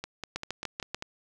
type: two click trains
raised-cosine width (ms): 0.2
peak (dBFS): -18 / -15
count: 6 / 5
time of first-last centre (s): 0.04-1.024 / 0.36-0.946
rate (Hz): 5.08 / 6.83
effects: none